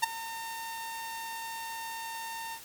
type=tone with ADSR envelope; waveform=sawtooth; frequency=911 Hz; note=A#5; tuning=40 cents flat; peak=-16 dBFS; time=0.02-2.6 s; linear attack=17 ms; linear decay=11 ms; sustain=-17 dB; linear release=63 ms; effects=white hiss -48 dBFS RMS until 2.64 s + MP3 96 kbps